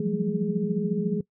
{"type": "tone cluster", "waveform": "sine", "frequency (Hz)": [168, 182, 196.2, 215.8, 417.1], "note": ["E3", "F#3", "G3", "A3", "G#4"], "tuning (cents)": [33, -28, 2, -33, 7], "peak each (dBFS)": -30, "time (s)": [0, 1.21], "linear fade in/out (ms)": 5, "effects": ["noise-tail reverb RT60 0.1 s tail -21 dB re dry"]}